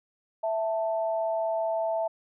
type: tone pair together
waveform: sine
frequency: 658.7 / 884 Hz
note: E5 / A5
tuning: -1 / +8 cents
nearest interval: perfect fourth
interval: 509 cents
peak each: -26 / -32 dBFS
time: 0.43-2.08 s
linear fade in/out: 10 ms
effects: none